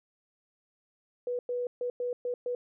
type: tone bursts at uneven times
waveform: sine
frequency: 490.1 Hz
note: B4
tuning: 13 cents flat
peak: -29 dBFS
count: 6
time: 1.27-1.39 / 1.49-1.67 / 1.81-1.9 / 2-2.13 / 2.25-2.34 / 2.46-2.55 s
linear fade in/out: 2 ms
effects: none